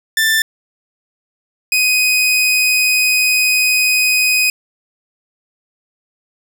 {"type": "tone pair in turn", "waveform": "sawtooth", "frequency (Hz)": [1774, 2503], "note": ["A6", "D#7"], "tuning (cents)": [14, 10], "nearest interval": "tritone", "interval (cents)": 596, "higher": "second", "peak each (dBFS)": -8, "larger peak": "neither", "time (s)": [[0.17, 0.42], [1.72, 4.5]], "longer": "second", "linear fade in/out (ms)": 2, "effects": []}